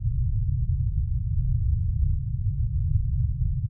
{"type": "low-pass noise", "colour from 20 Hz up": "white", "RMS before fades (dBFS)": -24, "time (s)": [0, 3.69], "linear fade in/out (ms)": 50, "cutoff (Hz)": 130, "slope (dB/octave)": 48, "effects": []}